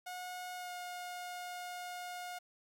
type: tone with pitch glide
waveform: sawtooth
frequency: 725 to 716.7 Hz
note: F#5 to F5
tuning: -35 to +45 cents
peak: -38 dBFS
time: 0.06-2.39 s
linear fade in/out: 10 ms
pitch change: -20 cents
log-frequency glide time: 0.56-0.71 s
effects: 11-bit